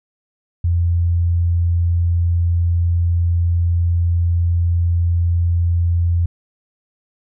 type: tone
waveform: sine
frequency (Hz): 85.8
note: F2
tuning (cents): -30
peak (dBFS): -13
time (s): 0.64-6.26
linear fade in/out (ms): 5
effects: none